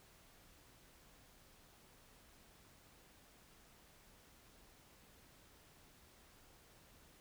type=silence; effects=pink hiss -65 dBFS RMS until 7.2 s